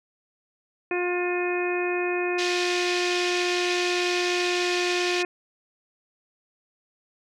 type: harmonic tone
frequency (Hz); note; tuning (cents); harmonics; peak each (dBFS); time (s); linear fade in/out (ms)
355.9; F4; +33; 1 / 2 / 3 / 4 / 5 / 6 / 7; -25 / -33 / -37 / -39 / -34 / -41 / -31; 0.91-5.25; 2
type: band-pass noise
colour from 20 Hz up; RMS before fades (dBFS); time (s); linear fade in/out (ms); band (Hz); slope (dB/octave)
pink; -31; 2.38-5.23; 10; 2300 to 5700; 24
effects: none